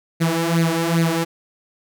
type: tone with flanger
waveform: sawtooth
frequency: 166 Hz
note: E3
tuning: 12 cents sharp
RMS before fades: -19 dBFS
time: 0.2-1.25 s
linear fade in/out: 20 ms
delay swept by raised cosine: 0.45 to 3.85 ms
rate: 2.5 Hz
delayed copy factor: +0.75
effects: none